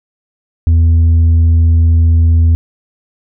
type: tone with tanh clipping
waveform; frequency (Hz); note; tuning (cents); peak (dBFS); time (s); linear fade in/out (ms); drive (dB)
sine; 82.41; E2; 0; -6; 0.67-2.55; 0; 3
effects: none